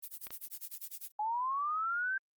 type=noise with tremolo; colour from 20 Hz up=violet; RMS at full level=-41 dBFS; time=0.02-1.12 s; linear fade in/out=20 ms; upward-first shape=sine; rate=10 Hz; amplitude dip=100%
type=clicks; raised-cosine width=0.2 ms; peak=-28 dBFS; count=2; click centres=0.269 / 0.306 s
type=linear sweep; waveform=sine; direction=up; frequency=830.6 to 1579 Hz; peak=-31 dBFS; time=1.19-2.18 s; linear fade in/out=5 ms
effects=Opus 24 kbps